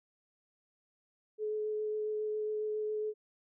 sine tone with vibrato, 427.3 Hz, G#4, 49 cents sharp, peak -32 dBFS, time 1.38-3.14 s, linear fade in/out 50 ms, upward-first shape sine, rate 7.3 Hz, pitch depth 9 cents each way, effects none

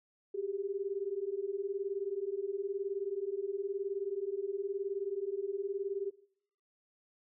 sine beating tone pair, 384.8 / 403.8 Hz, G4 / G#4, -32 / -49 cents, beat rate 19 Hz, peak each -37 / -36 dBFS, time 0.34-6.11 s, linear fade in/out 10 ms, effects noise-tail reverb RT60 0.7 s tail -21 dB re dry

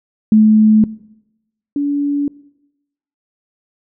sine tone pair in turn, 215.9 / 286.4 Hz, A3 / D4, -33 / -43 cents, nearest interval perfect fourth, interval 490 cents, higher second, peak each -5 / -14 dBFS, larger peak first, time 0.32-0.84 / 1.76-2.28 s, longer neither, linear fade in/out 2 ms, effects noise-tail reverb RT60 0.9 s tail -21 dB re dry

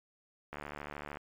click train, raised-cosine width 0.5 ms, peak -26 dBFS, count 48, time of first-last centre 0.53-1.171 s, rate 73.3 Hz, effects MP3 96 kbps

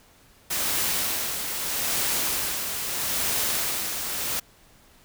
white noise with tremolo, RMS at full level -25 dBFS, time 0.5-4.4 s, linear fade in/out 10 ms, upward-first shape sine, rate 0.78 Hz, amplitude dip 45%, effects pink hiss -56 dBFS RMS until 5.04 s

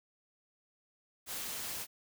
white noise, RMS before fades -40 dBFS, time 1.26-1.87 s, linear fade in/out 50 ms, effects none

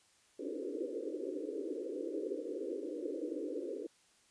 pink band-pass noise, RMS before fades -40 dBFS, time 0.39-3.87 s, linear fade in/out 5 ms, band 280 to 530 Hz, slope 96 dB/octave, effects white hiss -68 dBFS RMS until 4.3 s + resampled to 22050 Hz

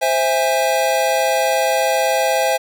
square chord, C augmented, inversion none, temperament equal with one note detuned, 523.3 / 659.3 / 819.6 Hz, C5 / E5 / G#5, 0 / 0 / -23 cents, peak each -20 dBFS, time 0.01-2.58 s, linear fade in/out 20 ms, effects none

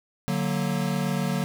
square chord, D augmented, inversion none, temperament equal, 146.83 / 185 / 233.1 Hz, D3 / F#3 / A#3, 0 / 0 / 0 cents, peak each -29 / -28 / -31 dBFS, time 0.28-1.44 s, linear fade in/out 0 ms, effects none

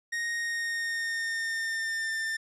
45% pulse tone with pitch glide, 1864.7 to 1792.9 Hz, A#6 to A6, 0 to +32 cents, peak -29 dBFS, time 0.12-2.37 s, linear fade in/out 10 ms, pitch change -68 cents, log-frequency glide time 0.36-2.13 s, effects low-pass 9000 Hz 12 dB/octave

